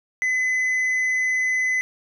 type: tone with tanh clipping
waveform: sine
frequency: 2021 Hz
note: B6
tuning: 39 cents sharp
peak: -20 dBFS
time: 0.22-1.81 s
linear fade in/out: 0 ms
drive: 4 dB
effects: none